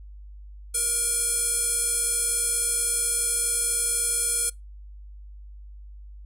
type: tone with band-pass filter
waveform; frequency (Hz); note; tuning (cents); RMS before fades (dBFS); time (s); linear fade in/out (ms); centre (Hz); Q
square; 472.2; A#4; +22; -25; 0.74-4.5; 10; 9600; 6.6
effects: noise-tail reverb RT60 0.2 s tail -25 dB re dry + added 50 Hz sine -40 dBFS peak until 6.25 s